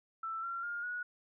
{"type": "tone with pitch steps", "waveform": "sine", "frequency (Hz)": [1328, 1370.1, 1413.5, 1458.3], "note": ["E6", "F6", "F6", "F#6"], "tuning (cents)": [12, -34, 20, -26], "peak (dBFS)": -36, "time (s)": [0.23, 1.03], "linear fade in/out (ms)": 5, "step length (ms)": 200, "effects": []}